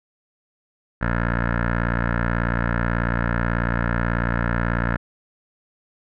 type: tone with low-pass filter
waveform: 15% pulse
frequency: 58.27 Hz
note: A#1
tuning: in tune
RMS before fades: -22 dBFS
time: 1.01-4.97 s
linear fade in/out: 10 ms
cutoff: 1600 Hz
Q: 6
effects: none